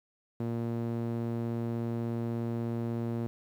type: tone with band-pass filter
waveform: sawtooth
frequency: 116.54 Hz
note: A#2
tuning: in tune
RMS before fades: -33 dBFS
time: 0.4-3.27 s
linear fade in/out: 0 ms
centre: 260 Hz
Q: 0.94
effects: 10-bit